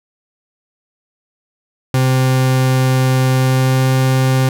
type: tone with pitch glide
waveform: 40% pulse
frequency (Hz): 130 to 130.98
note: C3 to C3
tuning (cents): -11 to +2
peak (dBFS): -10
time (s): 1.94-4.49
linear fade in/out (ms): 2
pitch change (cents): +13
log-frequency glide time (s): 3.34-3.94
effects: none